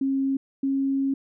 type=tone pair in turn; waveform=sine; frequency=270.5 / 272.1 Hz; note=C#4 / C#4; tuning=-42 / -32 cents; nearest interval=unison; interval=10 cents; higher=second; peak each=-21 dBFS; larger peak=neither; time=0.01-0.37 / 0.63-1.14 s; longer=second; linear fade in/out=5 ms; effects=none